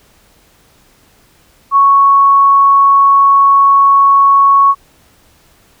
sine tone, 1108.7 Hz, C#6, in tune, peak -4 dBFS, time 1.71-4.75 s, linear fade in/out 50 ms, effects pink hiss -49 dBFS RMS until 5.8 s

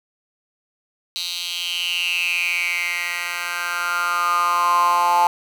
10% pulse tone with high-pass filter sweep, 174.61 Hz, F3, in tune, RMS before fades -21 dBFS, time 1.16-5.27 s, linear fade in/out 0 ms, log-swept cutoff 3800 to 880 Hz, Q 7.9, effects none

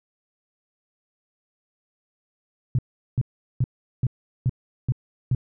sine tone bursts, 125.8 Hz, B2, 32 cents sharp, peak -17 dBFS, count 7, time 2.75-5.349 s, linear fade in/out 2 ms, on 37 ms, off 390 ms, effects none

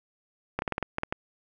clicks, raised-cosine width 0.5 ms, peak -13 dBFS, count 9, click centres 0.59 / 0.621 / 0.678 / 0.723 / 0.781 / 0.827 / 0.984 / 1.034 / 1.125 s, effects none

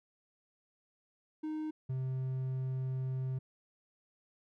triangle tone pair in turn, 309.8 / 130.51 Hz, D#4 / C3, -7 / -4 cents, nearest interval octave + minor third, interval 1497 cents, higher first, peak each -33 / -31 dBFS, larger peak second, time 1.43-1.71 / 1.89-3.39 s, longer second, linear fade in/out 10 ms, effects none

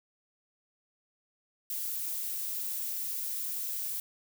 violet noise, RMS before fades -35 dBFS, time 1.7-4 s, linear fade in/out 2 ms, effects none

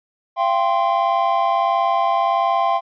triangle chord, F suspended second, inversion none, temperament equal with one note detuned, 682.5 / 784 / 1046.5 Hz, F5 / G5 / C6, -40 / 0 / 0 cents, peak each -18 dBFS, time 0.36-2.81 s, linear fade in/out 50 ms, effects resampled to 11025 Hz

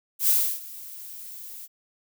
violet noise with ADSR envelope, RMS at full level -19 dBFS, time 0.19-1.68 s, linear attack 95 ms, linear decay 310 ms, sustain -21 dB, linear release 39 ms, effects none

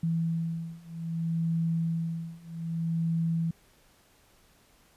sine beating tone pair, 164.81 / 165.44 Hz, E3 / E3, 0 / +7 cents, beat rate 0.63 Hz, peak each -31 / -30 dBFS, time 0.03-3.51 s, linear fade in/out 5 ms, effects pink hiss -62 dBFS RMS until 4.96 s + resampled to 32000 Hz

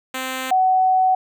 5% pulse / sine tone pair in turn, 260 / 749.1 Hz, C4 / F#5, -11 / +21 cents, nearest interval octave + tritone, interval 1832 cents, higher second, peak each -13 dBFS, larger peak neither, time 0.14-0.51 / 0.51-1.15 s, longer second, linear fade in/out 5 ms, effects none

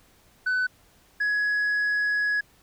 sine tone pair in turn, 1503 / 1677.3 Hz, F#6 / G#6, +27 / +17 cents, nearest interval major second, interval 190 cents, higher second, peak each -19 dBFS, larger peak neither, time 0.46-0.67 / 1.2-2.41 s, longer second, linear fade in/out 10 ms, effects tanh soft clip ceiling -21 dBFS + pink hiss -59 dBFS RMS until 2.62 s

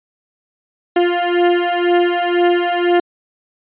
30% pulse beating tone pair, 349.5 / 351.5 Hz, F4 / F4, +1 / +11 cents, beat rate 2 Hz, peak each -13 dBFS, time 0.96-3 s, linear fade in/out 5 ms, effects resampled to 8000 Hz

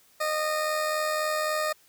20% pulse tone with amplitude modulation, 615 Hz, D#5, 20 cents flat, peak -19 dBFS, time 0.2-1.73 s, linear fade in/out 10 ms, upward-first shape sine, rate 83.7 Hz, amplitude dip 35%, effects white hiss -60 dBFS RMS until 1.88 s

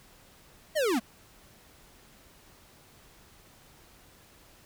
square linear sweep, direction down, 653 to 202.7 Hz, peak -25 dBFS, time 0.75-1 s, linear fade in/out 20 ms, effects pink hiss -57 dBFS RMS until 4.65 s

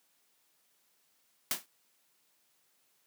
white noise with exponential decay, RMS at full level -27 dBFS, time 1.51-1.66 s, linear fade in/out 2 ms, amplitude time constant 31 ms, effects white hiss -72 dBFS RMS until 3.06 s + high-pass 150 Hz 12 dB/octave

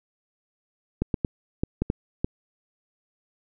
clicks, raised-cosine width 3 ms, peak -10 dBFS, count 7, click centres 1.02 / 1.142 / 1.248 / 1.635 / 1.82 / 1.901 / 2.245 s, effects none

